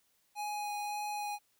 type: tone with vibrato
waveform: square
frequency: 830.6 Hz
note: G#5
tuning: in tune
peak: -36 dBFS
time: 0.35-1.39 s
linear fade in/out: 50 ms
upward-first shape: sine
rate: 1.8 Hz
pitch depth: 9 cents each way
effects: white hiss -73 dBFS RMS until 1.59 s